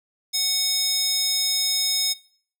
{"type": "tone with high-pass filter", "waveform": "square", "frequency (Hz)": 740, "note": "F#5", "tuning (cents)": 0, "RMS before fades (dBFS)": -23, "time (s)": [0.33, 2.14], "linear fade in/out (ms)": 20, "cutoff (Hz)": 4800, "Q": 2.8, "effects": ["noise-tail reverb RT60 0.5 s tail -20 dB re dry"]}